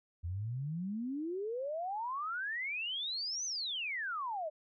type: exponential two-way sweep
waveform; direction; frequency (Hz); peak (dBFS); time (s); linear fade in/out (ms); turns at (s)
sine; up then down; 81.4 to 6272 to 592; -35; 0.23-4.5; 20; 3.45
effects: none